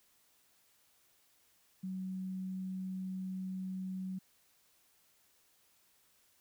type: tone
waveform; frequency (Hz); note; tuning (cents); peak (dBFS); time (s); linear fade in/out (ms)
sine; 187.5; F#3; +23; -37; 1.83-4.19; 10
effects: white hiss -70 dBFS RMS until 6.4 s